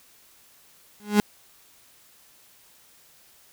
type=tone with exponential growth; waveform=35% pulse; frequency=207.7 Hz; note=G#3; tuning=in tune; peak=-11 dBFS; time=1-1.2 s; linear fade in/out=0 ms; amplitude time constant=42 ms; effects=white hiss -56 dBFS RMS until 3.52 s